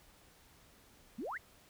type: exponential sweep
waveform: sine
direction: up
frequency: 195.8 to 2217 Hz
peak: -38 dBFS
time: 1.18-1.38 s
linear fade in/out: 10 ms
effects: pink hiss -63 dBFS RMS until 1.69 s